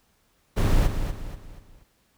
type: noise with echo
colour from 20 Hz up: brown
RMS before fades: -19 dBFS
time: 0.56-0.88 s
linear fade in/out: 20 ms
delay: 240 ms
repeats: 4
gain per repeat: -8 dB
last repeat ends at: 1.84 s
effects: pink hiss -66 dBFS RMS until 2.17 s